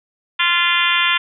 harmonic tone with a mistuned harmonic, 347.1 Hz, F4, 11 cents flat, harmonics 3 / 4 / 5 / 6 / 7 / 8 / 9 / 10, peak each -22 / -22 / -22 / -22 / -22 / -22 / -22 / -22 dBFS, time 0.39-1.18 s, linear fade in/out 10 ms, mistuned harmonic 6, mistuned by -17 cents, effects none

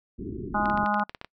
white low-pass noise, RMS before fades -35 dBFS, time 0.18-0.85 s, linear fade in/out 10 ms, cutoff 400 Hz, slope 96 dB/octave
harmonic tone, 207.7 Hz, G#3, in tune, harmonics 1 / 3 / 4 / 5 / 6 / 7, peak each -29 / -34 / -26 / -32 / -30 / -31 dBFS, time 0.54-1.04 s, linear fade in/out 10 ms
clicks, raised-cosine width 0.3 ms, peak -21 dBFS, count 10, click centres 0.657 / 0.699 / 0.775 / 0.861 / 0.943 / 0.997 / 1.095 / 1.148 / 1.214 / 1.246 s
effects noise-tail reverb RT60 0.1 s tail -26 dB re dry

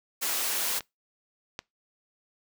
white high-pass noise, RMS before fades -29 dBFS, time 0.21-0.8 s, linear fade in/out 20 ms, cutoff 340 Hz, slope 12 dB/octave
clicks, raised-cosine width 0.2 ms, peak -20 / -17 dBFS, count 2, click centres 0.807 / 1.591 s
effects noise-tail reverb RT60 0.2 s tail -25 dB re dry

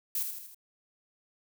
violet noise with echo, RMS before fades -31 dBFS, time 0.15-0.23 s, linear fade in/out 2 ms, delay 79 ms, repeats 4, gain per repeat -5 dB, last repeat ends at 0.546 s, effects none

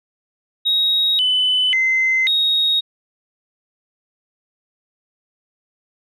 sine tone with pitch steps, 3785 / 3011 / 2064 / 3758 Hz, A#7 / F#7 / C7 / A#7, +26 / +30 / -24 / +13 cents, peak -13 dBFS, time 0.65-2.81 s, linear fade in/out 20 ms, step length 540 ms, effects tanh soft clip ceiling -9 dBFS

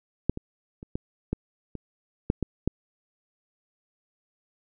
clicks, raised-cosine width 3 ms, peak -8 / -20 / -27 / -16 / -13 / -22 / -8 / -13 / -10 dBFS, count 9, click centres 0.296 / 0.374 / 0.829 / 0.955 / 1.33 / 1.753 / 2.301 / 2.427 / 2.676 s, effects none

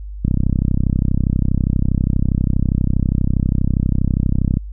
click train, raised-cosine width 5 ms, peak -4 dBFS, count 141, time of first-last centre 0.25-4.571 s, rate 32.4 Hz, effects added 50 Hz sine -27 dBFS peak until 4.72 s

